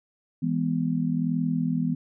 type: chord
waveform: sine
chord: E major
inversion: none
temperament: just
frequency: 164.81 / 206 / 247.2 Hz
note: E3 / G#3 / B3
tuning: 0 / -14 / +2 cents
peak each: -26 / -31 / -26 dBFS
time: 0.42-1.95 s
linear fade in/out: 10 ms
effects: none